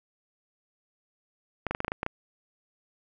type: clicks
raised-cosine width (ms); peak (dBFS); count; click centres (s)
0.5; -14; 9; 1.667 / 1.71 / 1.749 / 1.804 / 1.847 / 1.881 / 1.919 / 2.031 / 2.064
effects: none